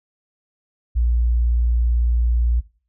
sine tone, 59 Hz, A#1, 22 cents sharp, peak -15 dBFS, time 0.95-2.61 s, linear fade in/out 20 ms, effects noise-tail reverb RT60 0.4 s tail -19 dB re dry

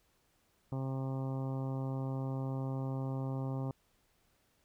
harmonic tone, 133.2 Hz, C3, 31 cents sharp, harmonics 1 / 2 / 3 / 4 / 5 / 6 / 7 / 8 / 9, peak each -35 / -41 / -48 / -47 / -52 / -51 / -53 / -55 / -58 dBFS, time 0.72-3.71 s, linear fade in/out 2 ms, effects pink hiss -73 dBFS RMS until 4.64 s

